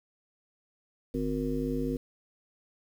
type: harmonic tone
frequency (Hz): 51.91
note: G#1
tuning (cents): 0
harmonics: 1 / 3 / 5 / 7 / 9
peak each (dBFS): -36 / -37 / -31 / -37 / -35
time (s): 1.14-1.97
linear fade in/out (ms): 5
effects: 9-bit